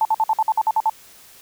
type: tone bursts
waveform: sine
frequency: 880 Hz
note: A5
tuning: in tune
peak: -14 dBFS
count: 10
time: 0.01-0.897 s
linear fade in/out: 2 ms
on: 41 ms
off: 53 ms
effects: white hiss -47 dBFS RMS until 1.41 s